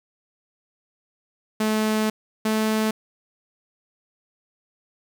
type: tone pair in turn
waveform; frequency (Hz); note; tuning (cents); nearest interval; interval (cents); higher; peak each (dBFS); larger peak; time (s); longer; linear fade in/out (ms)
sawtooth; 216.4 / 217.8; A3 / A3; -29 / -17; unison; 12; second; -16; neither; 1.6-2.1 / 2.45-2.91; first; 5
effects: 9-bit